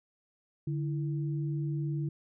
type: tone pair together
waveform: sine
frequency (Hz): 146.82 / 329.6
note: D3 / E4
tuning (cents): 0 / 0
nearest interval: octave + major second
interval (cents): 1400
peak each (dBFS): -30 / -39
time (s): 0.67-2.09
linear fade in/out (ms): 5
effects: none